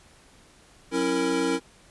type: tone cluster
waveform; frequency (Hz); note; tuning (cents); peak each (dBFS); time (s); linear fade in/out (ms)
square; 183.4 / 272.8 / 332.2 / 463.8; F#3 / C#4 / E4 / A#4; -15 / -28 / +13 / -9; -37 / -28 / -28 / -28; 0.91-1.6; 50
effects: pink hiss -55 dBFS RMS until 1.9 s + resampled to 24000 Hz